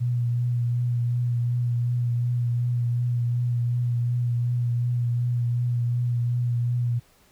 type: tone with vibrato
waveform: sine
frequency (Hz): 120.8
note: B2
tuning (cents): -38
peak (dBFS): -21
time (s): 0-7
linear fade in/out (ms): 20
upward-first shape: triangle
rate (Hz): 2.7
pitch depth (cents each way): 24
effects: pink hiss -59 dBFS RMS until 7.31 s